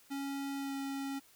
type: tone with pitch glide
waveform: square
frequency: 277.2 to 274.5 Hz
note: C#4 to C#4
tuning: 0 to -17 cents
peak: -37 dBFS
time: 0.1-1.2 s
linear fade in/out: 20 ms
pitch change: -17 cents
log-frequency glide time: 0.57-0.74 s
effects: white hiss -63 dBFS RMS until 1.35 s